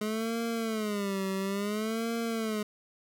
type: tone with vibrato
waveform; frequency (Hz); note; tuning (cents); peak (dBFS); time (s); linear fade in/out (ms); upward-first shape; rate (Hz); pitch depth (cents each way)
25% pulse; 210.6; G#3; +24; -26; 0.01-2.63; 5; sine; 0.58; 160
effects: none